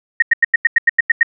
sine tone bursts, 1864.7 Hz, A#6, in tune, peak -6 dBFS, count 10, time 0.2-1.231 s, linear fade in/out 5 ms, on 23 ms, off 89 ms, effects none

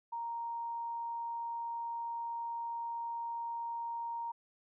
sine tone, 932.3 Hz, A#5, in tune, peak -36 dBFS, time 0.12-4.32 s, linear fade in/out 10 ms, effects none

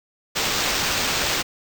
white noise with sample-and-hold, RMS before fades -23 dBFS, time 0.35-1.43 s, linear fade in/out 20 ms, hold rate 11025 Hz, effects none

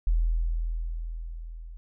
sine tone with level ramp, 41.2 Hz, E1, in tune, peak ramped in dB -19 to -39 dBFS, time 0.07-1.77 s, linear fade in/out 0 ms, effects none

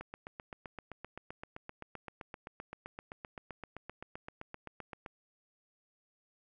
click train, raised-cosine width 0.5 ms, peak -28 dBFS, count 40, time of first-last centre 0.01-5.062 s, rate 7.72 Hz, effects none

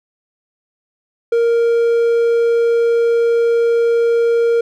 triangle tone, 466.2 Hz, A#4, in tune, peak -9 dBFS, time 1.32-4.61 s, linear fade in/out 5 ms, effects none

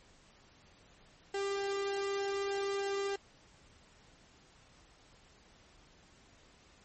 sawtooth tone with flanger, 396.9 Hz, G4, 22 cents sharp, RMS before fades -35 dBFS, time 1.34-3.16 s, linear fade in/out 5 ms, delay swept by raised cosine 0.83 to 1.38 ms, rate 3.3 Hz, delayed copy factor -0.5, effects pink hiss -62 dBFS RMS until 6.84 s + MP3 32 kbps

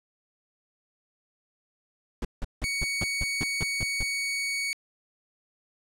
brown noise bursts, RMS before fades -29 dBFS, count 10, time 2.22-4.03 s, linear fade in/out 2 ms, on 28 ms, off 170 ms
sawtooth tone, 2236 Hz, C#7, 14 cents sharp, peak -24 dBFS, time 2.64-4.73 s, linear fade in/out 0 ms
effects low-pass 11000 Hz 12 dB/octave

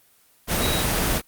sine tone in noise, 3842 Hz, B7, 48 cents flat, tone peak -26 dBFS, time 0.59-0.85 s, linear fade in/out 50 ms, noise pink, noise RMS -22 dBFS, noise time 0.47-1.22 s, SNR -7 dB, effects white hiss -58 dBFS RMS until 1.27 s + Opus 24 kbps

